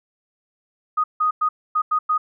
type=tone bursts at uneven times; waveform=sine; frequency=1244.5 Hz; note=D#6; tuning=in tune; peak=-16 dBFS; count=6; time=0.97-1.04 / 1.2-1.31 / 1.41-1.49 / 1.75-1.82 / 1.91-1.99 / 2.09-2.18 s; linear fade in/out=10 ms; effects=none